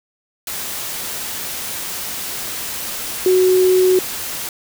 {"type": "tone in noise", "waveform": "sine", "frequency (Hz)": 370, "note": "F#4", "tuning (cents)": 0, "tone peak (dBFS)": -10, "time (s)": [3.26, 3.99], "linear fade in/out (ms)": 2, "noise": "white", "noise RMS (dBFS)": -26, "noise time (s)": [0.47, 4.49], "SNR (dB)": 13, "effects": []}